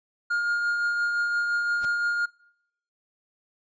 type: tone with tremolo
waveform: triangle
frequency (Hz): 1417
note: F6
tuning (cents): +25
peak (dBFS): -20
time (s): 0.3-2.26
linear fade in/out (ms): 10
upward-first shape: triangle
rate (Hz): 5.8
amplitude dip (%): 35
type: noise with exponential growth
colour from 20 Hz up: pink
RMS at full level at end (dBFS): -36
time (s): 1.77-1.85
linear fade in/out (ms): 0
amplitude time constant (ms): 16
effects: noise-tail reverb RT60 0.8 s tail -25 dB re dry + resampled to 16000 Hz